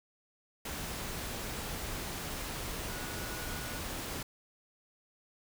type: tone in noise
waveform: sine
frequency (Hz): 1460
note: F#6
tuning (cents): -24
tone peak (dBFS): -47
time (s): 2.88-3.79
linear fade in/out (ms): 5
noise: pink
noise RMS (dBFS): -39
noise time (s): 0.65-4.23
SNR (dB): -11
effects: none